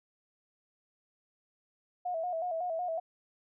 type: tone with vibrato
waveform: sine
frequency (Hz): 685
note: F5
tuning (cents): -34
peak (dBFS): -31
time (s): 2.05-3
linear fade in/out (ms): 10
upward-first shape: square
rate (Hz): 5.4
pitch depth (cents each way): 85
effects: none